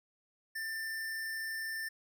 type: tone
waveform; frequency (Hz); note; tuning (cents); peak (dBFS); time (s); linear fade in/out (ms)
square; 1786; A6; +25; -37; 0.55-1.89; 10
effects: none